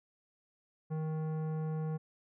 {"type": "tone with tanh clipping", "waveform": "sine", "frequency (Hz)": 156.9, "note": "D#3", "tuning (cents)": 15, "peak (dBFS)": -35, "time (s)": [0.9, 1.98], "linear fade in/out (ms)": 20, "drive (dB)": 14, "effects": []}